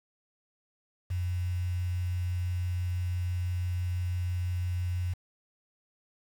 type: tone with quantisation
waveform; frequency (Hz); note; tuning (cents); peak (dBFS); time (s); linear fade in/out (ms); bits
sine; 89.4; F2; +41; -28; 1.1-5.14; 10; 8
effects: none